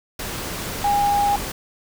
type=tone in noise; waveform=sine; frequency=814 Hz; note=G#5; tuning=35 cents flat; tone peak=-16 dBFS; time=0.84-1.36 s; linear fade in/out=5 ms; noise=pink; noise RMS=-29 dBFS; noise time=0.19-1.52 s; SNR=+10 dB; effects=none